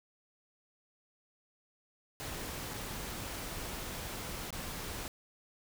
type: noise with dropouts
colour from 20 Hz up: pink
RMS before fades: -41 dBFS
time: 2.2-5.08 s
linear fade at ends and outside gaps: 0 ms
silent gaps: 2.736-2.74 / 4.505-4.527 s
effects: none